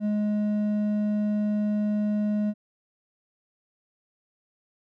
sine tone with hard clipping, 209.4 Hz, G#3, 15 cents sharp, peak -24 dBFS, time 0-2.54 s, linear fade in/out 50 ms, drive 5 dB, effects none

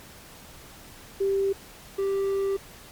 sine / triangle tone pair in turn, 392 / 392 Hz, G4 / G4, 0 / 0 cents, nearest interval unison, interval 0 cents, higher neither, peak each -21 dBFS, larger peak neither, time 1.2-1.53 / 1.98-2.57 s, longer second, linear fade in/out 10 ms, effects pink hiss -47 dBFS RMS until 2.91 s + MP3 96 kbps

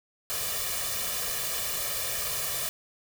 white noise with comb filter, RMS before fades -31 dBFS, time 0.3-2.69 s, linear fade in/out 0 ms, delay 1.7 ms, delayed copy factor +0.8, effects none

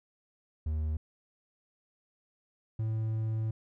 triangle tone pair in turn, 77.5 / 110.5 Hz, D#2 / A2, -6 / +8 cents, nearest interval tritone, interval 614 cents, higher second, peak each -27 dBFS, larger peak neither, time 0.66-0.97 / 2.79-3.51 s, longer second, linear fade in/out 5 ms, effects none

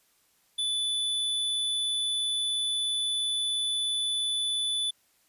square tone, 3483 Hz, A7, 18 cents flat, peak -27 dBFS, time 0.58-4.91 s, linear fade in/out 10 ms, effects white hiss -67 dBFS RMS until 5.28 s + resampled to 32000 Hz

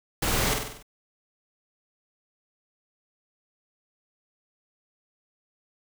pink noise with echo, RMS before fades -26 dBFS, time 0.22-0.54 s, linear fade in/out 5 ms, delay 48 ms, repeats 6, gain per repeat -4 dB, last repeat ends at 0.828 s, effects none

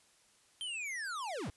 square linear sweep, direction down, 3169 to 65.6 Hz, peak -38 dBFS, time 0.61-1.5 s, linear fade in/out 0 ms, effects white hiss -67 dBFS RMS until 1.56 s + resampled to 24000 Hz

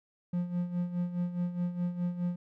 triangle tone with tremolo, 176.3 Hz, F3, 17 cents sharp, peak -25 dBFS, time 0.33-2.36 s, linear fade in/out 5 ms, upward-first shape sine, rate 4.8 Hz, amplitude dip 70%, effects none

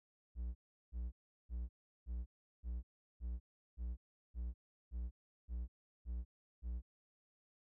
triangle tone bursts, 59.7 Hz, A#1, 42 cents sharp, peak -37 dBFS, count 12, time 0.35-6.82 s, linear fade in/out 50 ms, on 200 ms, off 370 ms, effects none

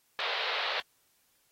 white band-pass noise, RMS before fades -33 dBFS, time 0.19-0.8 s, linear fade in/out 0 ms, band 450 to 4100 Hz, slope 48 dB/octave, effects white hiss -70 dBFS RMS until 1.51 s + AAC 48 kbps

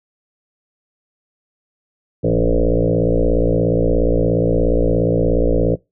sine tone with frequency modulation, 228.7 Hz, A#3, 33 cents flat, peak -12 dBFS, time 2.23-5.76 s, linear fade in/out 20 ms, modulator 57 Hz, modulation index 5.7, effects noise-tail reverb RT60 0.2 s tail -21 dB re dry

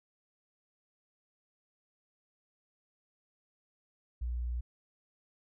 sine tone, 60.2 Hz, B1, 44 cents flat, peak -32 dBFS, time 4.21-4.61 s, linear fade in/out 10 ms, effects none

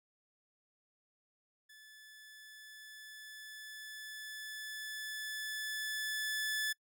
sawtooth tone with level ramp, 1733 Hz, A6, 27 cents flat, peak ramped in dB -52 to -29 dBFS, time 1.69-6.73 s, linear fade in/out 10 ms, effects noise-tail reverb RT60 0.1 s tail -24 dB re dry

